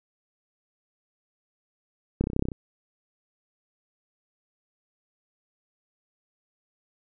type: clicks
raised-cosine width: 3 ms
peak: -10 / -14 / -13 / -19 / -19 / -11 / -9 / -10 / -17 / -14 / -23 dBFS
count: 11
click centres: 2.21 / 2.24 / 2.271 / 2.301 / 2.333 / 2.364 / 2.394 / 2.424 / 2.454 / 2.486 / 2.518 s
effects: none